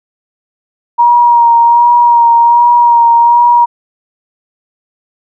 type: tone with vibrato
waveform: sine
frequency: 946 Hz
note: A#5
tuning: 25 cents sharp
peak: -3 dBFS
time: 0.98-3.66 s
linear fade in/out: 20 ms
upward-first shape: sine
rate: 1.3 Hz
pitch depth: 22 cents each way
effects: none